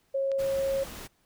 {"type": "tone", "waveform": "sine", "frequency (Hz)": 544, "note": "C#5", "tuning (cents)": -33, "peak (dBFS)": -25, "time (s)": [0.14, 0.84], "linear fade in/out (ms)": 10}
{"type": "click", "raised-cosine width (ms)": 0.2, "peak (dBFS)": -27, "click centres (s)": 0.317}
{"type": "noise", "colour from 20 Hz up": "pink", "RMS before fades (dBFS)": -42, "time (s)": [0.38, 1.08], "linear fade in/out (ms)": 20}
{"effects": ["pink hiss -69 dBFS RMS until 1.25 s"]}